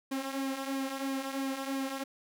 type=tone with flanger; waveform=sawtooth; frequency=270 Hz; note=C#4; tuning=45 cents flat; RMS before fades=-35 dBFS; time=0.11-2.04 s; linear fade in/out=10 ms; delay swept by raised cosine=1.4 to 4.2 ms; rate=3 Hz; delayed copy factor=-0.6; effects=none

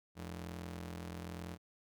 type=ring-modulated tone; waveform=sawtooth; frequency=129.2 Hz; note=C3; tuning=21 cents flat; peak=-36 dBFS; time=0.15-1.58 s; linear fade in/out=50 ms; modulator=44.1 Hz; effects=none

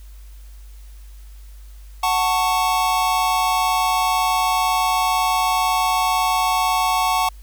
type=chord; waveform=square; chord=F# minor; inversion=none; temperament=just; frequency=740 / 888 / 1110 Hz; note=F#5 / A5 / C#6; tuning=0 / +16 / +2 cents; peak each=-22 dBFS; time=2.03-7.29 s; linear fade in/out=5 ms; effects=added 50 Hz sine -37 dBFS peak until 7.42 s + white hiss -54 dBFS RMS until 7.42 s

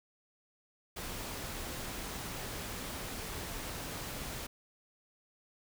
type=noise; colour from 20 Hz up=pink; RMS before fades=-41 dBFS; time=0.96-4.47 s; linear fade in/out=10 ms; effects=none

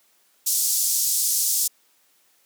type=band-pass noise; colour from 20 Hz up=pink; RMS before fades=-22 dBFS; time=0.46-1.68 s; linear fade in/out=10 ms; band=5700 to 16000 Hz; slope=24 dB/octave; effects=white hiss -62 dBFS RMS until 2.45 s + high-pass 200 Hz 12 dB/octave

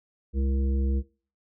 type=harmonic tone with a mistuned harmonic; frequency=67 Hz; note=C2; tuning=42 cents sharp; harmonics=1 / 3 / 5 / 7; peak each=-23 / -33 / -37 / -40 dBFS; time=0.33-1.03 s; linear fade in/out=50 ms; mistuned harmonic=3; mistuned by=+51 cents; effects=noise-tail reverb RT60 0.4 s tail -20 dB re dry

